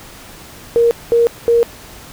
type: tone bursts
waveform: sine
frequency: 468.5 Hz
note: A#4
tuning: 9 cents sharp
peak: -8 dBFS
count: 3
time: 0.76-1.63 s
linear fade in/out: 0 ms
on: 150 ms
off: 210 ms
effects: pink hiss -37 dBFS RMS until 2.12 s